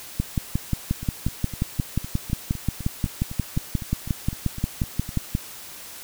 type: two click trains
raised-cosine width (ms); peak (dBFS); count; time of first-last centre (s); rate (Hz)
5; -9 / -20; 30 / 17; 0.2-5.351 / 1.03-5.091; 5.63 / 3.94
effects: white hiss -40 dBFS RMS until 6.03 s